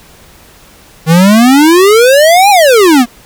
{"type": "exponential two-way sweep", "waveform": "square", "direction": "up then down", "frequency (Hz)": [155.56, 838, 227.7], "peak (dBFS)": -3, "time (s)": [1.06, 3.06], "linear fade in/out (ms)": 50, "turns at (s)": 2.5, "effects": ["pink hiss -39 dBFS RMS until 3.25 s"]}